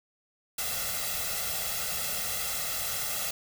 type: noise with comb filter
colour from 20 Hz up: white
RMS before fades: -32 dBFS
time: 0.58-3.31 s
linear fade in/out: 5 ms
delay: 1.5 ms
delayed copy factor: +0.9
effects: none